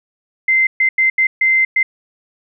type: tone bursts at uneven times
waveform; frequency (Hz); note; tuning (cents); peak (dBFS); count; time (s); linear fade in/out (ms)
sine; 2077; C7; -13; -10; 6; 0.48-0.67 / 0.8-0.89 / 0.98-1.1 / 1.18-1.27 / 1.41-1.65 / 1.76-1.83; 5
effects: none